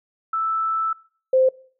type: tone pair in turn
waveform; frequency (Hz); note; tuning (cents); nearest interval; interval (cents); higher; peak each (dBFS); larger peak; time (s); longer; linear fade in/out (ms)
sine; 1318.5 / 520.4; E6 / C5; 0 / -9; octave + major third; 1609; first; -20 / -13; second; 0.33-0.93 / 1.33-1.49; first; 5
effects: noise-tail reverb RT60 0.5 s tail -23 dB re dry